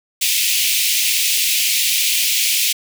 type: high-pass noise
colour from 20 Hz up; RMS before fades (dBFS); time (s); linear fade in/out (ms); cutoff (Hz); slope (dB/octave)
pink; -17; 0.21-2.73; 10; 2300; 48
effects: none